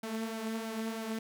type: tone with flanger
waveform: sawtooth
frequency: 223 Hz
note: A3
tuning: 23 cents sharp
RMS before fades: -37 dBFS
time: 0.03-1.19 s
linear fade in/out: 5 ms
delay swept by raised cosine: 1.3 to 5.1 ms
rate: 3.1 Hz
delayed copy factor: +0.5
effects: none